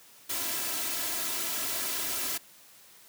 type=noise with comb filter; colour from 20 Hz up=white; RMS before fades=-32 dBFS; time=0.29-2.38 s; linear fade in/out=10 ms; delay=3 ms; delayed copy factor=+0.75; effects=white hiss -55 dBFS RMS until 3.08 s + high-pass 100 Hz 12 dB/octave